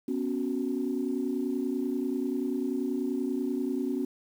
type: chord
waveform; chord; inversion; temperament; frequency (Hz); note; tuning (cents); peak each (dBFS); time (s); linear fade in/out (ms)
sine; B suspended second; none; equal; 246.9 / 277.2 / 370; B3 / C#4 / F#4; 0 / 0 / 0; -31 / -30 / -33; 0.08-4.05; 5
effects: tanh soft clip ceiling -19 dBFS + 9-bit